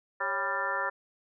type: harmonic tone with a mistuned harmonic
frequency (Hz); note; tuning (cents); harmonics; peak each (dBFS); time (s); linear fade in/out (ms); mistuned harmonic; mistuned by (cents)
197.3; G3; +11; 2 / 3 / 4 / 5 / 6 / 7 / 8 / 9; -44 / -37 / -41 / -34 / -39 / -34 / -44 / -33; 0.2-0.9; 10; 3; -110
effects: none